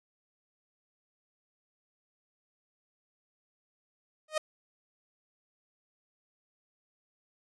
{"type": "tone with exponential growth", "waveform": "sawtooth", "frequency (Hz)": 620, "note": "D#5", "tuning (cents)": -6, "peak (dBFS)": -20, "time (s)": [4.28, 4.38], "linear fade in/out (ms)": 5, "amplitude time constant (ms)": 20, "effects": ["resampled to 24000 Hz"]}